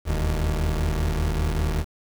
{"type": "tone pair together", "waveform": "30% pulse", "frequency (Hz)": [40.88, 76.6], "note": ["E1", "D#2"], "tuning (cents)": [-14, -27], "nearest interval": "major seventh", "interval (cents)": 1087, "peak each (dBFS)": -22, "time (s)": [0.05, 1.85], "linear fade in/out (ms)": 50, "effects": ["7-bit"]}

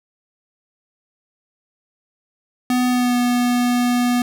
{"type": "tone with pitch glide", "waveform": "square", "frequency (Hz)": [249.3, 244.5], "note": ["B3", "B3"], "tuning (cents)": [16, -17], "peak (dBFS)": -16, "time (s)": [2.7, 4.22], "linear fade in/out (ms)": 2, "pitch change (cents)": -33, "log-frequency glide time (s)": [2.89, 3.16], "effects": []}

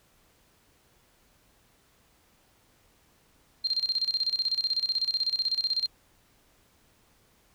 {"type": "tone with tremolo", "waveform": "sine", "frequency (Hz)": 4186, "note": "C8", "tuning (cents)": 0, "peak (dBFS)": -23, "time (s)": [3.64, 5.87], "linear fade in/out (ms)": 10, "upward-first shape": "square", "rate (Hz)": 16, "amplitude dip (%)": 80, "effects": ["pink hiss -64 dBFS RMS until 7.54 s"]}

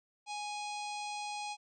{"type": "harmonic tone", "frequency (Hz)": 830.6, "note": "G#5", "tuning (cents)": 0, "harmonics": [1, 3, 4, 5, 6, 7, 8, 9, 10], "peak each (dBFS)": [-39, -45, -51, -49, -52, -54, -55, -58, -54], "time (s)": [0.26, 1.57], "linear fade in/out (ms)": 50, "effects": []}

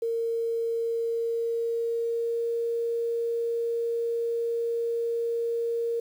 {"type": "tone with pitch glide", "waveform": "sine", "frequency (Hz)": [460.3, 465.4], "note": ["A#4", "A#4"], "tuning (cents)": [-22, -3], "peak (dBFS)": -25, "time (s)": [0.02, 6], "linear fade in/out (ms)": 5, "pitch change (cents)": 19, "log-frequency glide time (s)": [0.66, 2.5], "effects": ["9-bit"]}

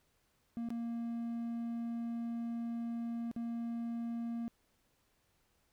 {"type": "tone with dropouts", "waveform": "triangle", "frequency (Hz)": 233.1, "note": "A#3", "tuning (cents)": 0, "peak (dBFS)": -34, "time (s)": [0.57, 4.48], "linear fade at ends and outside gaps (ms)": 0, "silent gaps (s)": [[0.688, 0.704], [3.314, 3.363]], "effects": ["pink hiss -75 dBFS RMS until 5.72 s"]}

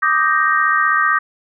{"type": "chord", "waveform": "sine", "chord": "Eb major seventh", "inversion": "third", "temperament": "equal with one note detuned", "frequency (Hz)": [1174.7, 1250.3, 1568, 1864.7], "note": ["D6", "Eb6", "G6", "Bb6"], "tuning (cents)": [0, 8, 0, 0], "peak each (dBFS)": -18, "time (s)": [0.02, 1.19], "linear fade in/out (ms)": 10, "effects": []}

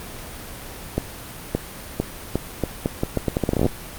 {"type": "accelerating click train", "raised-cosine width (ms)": 2, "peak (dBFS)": -6, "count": 20, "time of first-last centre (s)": [0.98, 3.663], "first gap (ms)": 570, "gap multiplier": 0.79, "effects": ["pink hiss -36 dBFS RMS until 3.98 s", "Opus 32 kbps"]}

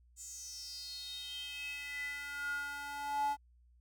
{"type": "tone with high-pass filter sweep", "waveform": "square", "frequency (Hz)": 286.1, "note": "D4", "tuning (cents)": -45, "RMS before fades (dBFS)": -41, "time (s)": [0.16, 3.37], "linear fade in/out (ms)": 50, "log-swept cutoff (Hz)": [7400, 780], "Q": 7.7, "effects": ["added 60 Hz sine -62 dBFS peak until 3.8 s"]}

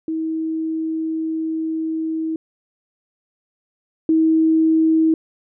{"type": "tone pair in turn", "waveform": "sine", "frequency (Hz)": [320.2, 320.2], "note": ["D#4", "D#4"], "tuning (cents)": [50, 50], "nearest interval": "unison", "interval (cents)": 0, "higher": "neither", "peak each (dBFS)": [-20, -12], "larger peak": "second", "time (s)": [[0.08, 2.36], [4.09, 5.14]], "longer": "first", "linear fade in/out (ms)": 2, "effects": []}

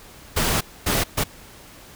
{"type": "noise bursts at uneven times", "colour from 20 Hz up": "pink", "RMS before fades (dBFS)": -21, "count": 3, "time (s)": [[0.36, 0.61], [0.86, 1.04], [1.17, 1.24]], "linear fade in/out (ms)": 10, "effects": ["pink hiss -45 dBFS RMS until 1.95 s"]}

